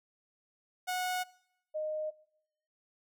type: tone pair in turn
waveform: sawtooth / sine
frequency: 732 / 617.1 Hz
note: F#5 / D#5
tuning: -19 / -14 cents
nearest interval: minor third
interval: 295 cents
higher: first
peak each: -28 / -32 dBFS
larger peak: first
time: 0.87-1.24 / 1.74-2.11 s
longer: neither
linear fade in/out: 20 ms
effects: noise-tail reverb RT60 0.8 s tail -22 dB re dry